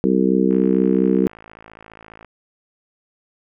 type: harmonic tone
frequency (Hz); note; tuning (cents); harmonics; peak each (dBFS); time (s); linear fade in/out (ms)
64.3; C2; -30; 3 / 4 / 5 / 6 / 7; -18 / -20 / -20 / -21 / -22; 0.04-1.27; 0
type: click train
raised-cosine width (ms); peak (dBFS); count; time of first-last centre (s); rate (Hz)
0.5; -25; 96; 0.51-2.247; 54.7
effects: none